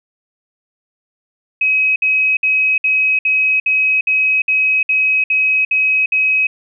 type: tone bursts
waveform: sine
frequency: 2543 Hz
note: D#7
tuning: 37 cents sharp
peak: -11 dBFS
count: 12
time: 1.61-6.47 s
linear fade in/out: 5 ms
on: 350 ms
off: 60 ms
effects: none